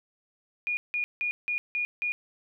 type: tone bursts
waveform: sine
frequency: 2439 Hz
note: D#7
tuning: 35 cents flat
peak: -26 dBFS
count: 6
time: 0.67-2.12 s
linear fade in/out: 0 ms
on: 100 ms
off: 170 ms
effects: none